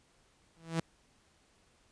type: tone with exponential growth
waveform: sawtooth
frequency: 164.3 Hz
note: E3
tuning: 5 cents flat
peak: -23 dBFS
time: 0.56-0.8 s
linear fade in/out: 5 ms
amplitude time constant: 51 ms
effects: pink hiss -68 dBFS RMS until 1.91 s + resampled to 22050 Hz